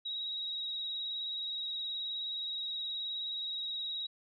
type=tone with vibrato; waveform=sine; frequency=3821 Hz; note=A#7; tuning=42 cents sharp; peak=-35 dBFS; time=0.05-4.07 s; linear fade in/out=10 ms; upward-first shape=triangle; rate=19 Hz; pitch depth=36 cents each way; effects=none